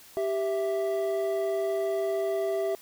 triangle tone pair together, 392 / 659.3 Hz, G4 / E5, 0 / 0 cents, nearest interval major sixth, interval 900 cents, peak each -26 / -27 dBFS, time 0.17-2.75 s, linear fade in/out 0 ms, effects white hiss -52 dBFS RMS until 2.81 s

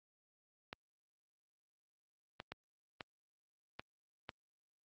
clicks, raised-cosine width 0.3 ms, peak -27 dBFS, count 6, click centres 0.729 / 2.401 / 2.52 / 3.008 / 3.795 / 4.292 s, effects high-pass 60 Hz 12 dB/octave + Opus 48 kbps

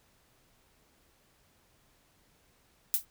violet noise with exponential decay, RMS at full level -22 dBFS, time 2.94-3.05 s, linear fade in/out 0 ms, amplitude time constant 23 ms, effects pink hiss -67 dBFS RMS until 3.1 s

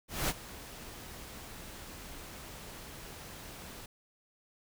pink noise with ADSR envelope, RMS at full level -30 dBFS, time 0.08-3.86 s, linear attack 210 ms, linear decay 37 ms, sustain -17 dB, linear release 4 ms, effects none

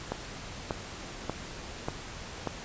click train, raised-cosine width 1 ms, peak -16 dBFS, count 5, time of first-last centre 0.12-2.473 s, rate 1.7 Hz, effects pink hiss -42 dBFS RMS until 2.64 s + resampled to 16000 Hz

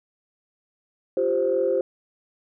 sine chord, F suspended second, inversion none, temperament equal, 349.2 / 392 / 523.3 Hz, F4 / G4 / C5, 0 / 0 / 0 cents, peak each -27 / -24 / -21 dBFS, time 1.17-1.81 s, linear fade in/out 2 ms, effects tanh soft clip ceiling -11 dBFS

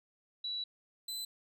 sine / sawtooth tone pair in turn, 3930 / 4022 Hz, B7 / B7, -9 / +31 cents, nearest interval unison, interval 40 cents, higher second, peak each -35 / -35 dBFS, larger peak neither, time 0.44-0.64 / 1.08-1.25 s, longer first, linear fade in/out 5 ms, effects none

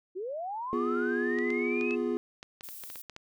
sine linear sweep, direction up, 345.2 to 2635 Hz, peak -33 dBFS, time 0.15-1.96 s, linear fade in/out 20 ms
triangle chord, F diminished, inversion second, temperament equal, 246.9 / 349.2 / 415.3 Hz, Cb4 / F4 / Ab4, 0 / 0 / 0 cents, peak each -30 dBFS, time 0.73-2.17 s, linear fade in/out 0 ms
clicks, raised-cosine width 0.2 ms, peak -26 dBFS, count 12, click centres 1.387 / 1.504 / 1.811 / 1.909 / 2.429 / 2.609 / 2.688 / 2.837 / 2.901 / 2.957 / 3.097 / 3.164 s
violet noise, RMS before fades -44 dBFS, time 2.63-3.02 s, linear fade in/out 5 ms
effects none

